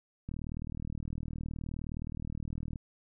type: click train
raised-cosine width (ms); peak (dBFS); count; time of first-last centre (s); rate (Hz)
5; -26; 98; 0.29-2.758; 39.3
effects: none